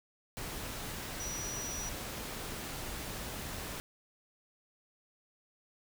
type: tone in noise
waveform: sine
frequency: 5840 Hz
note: F#8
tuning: 24 cents flat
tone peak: -39 dBFS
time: 1.2-1.89 s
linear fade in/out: 0 ms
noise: pink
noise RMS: -41 dBFS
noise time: 0.37-3.8 s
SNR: -1 dB
effects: none